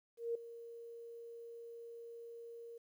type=tone with ADSR envelope; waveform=sine; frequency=466.2 Hz; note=A#4; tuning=in tune; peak=-33 dBFS; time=0.17-2.78 s; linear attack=180 ms; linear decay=5 ms; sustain=-15 dB; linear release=7 ms; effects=12-bit